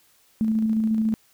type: tone with tremolo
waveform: sine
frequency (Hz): 220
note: A3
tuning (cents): 0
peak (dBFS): -18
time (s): 0.41-1.14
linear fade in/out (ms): 0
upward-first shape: square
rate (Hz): 14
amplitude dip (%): 25
effects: white hiss -60 dBFS RMS until 1.33 s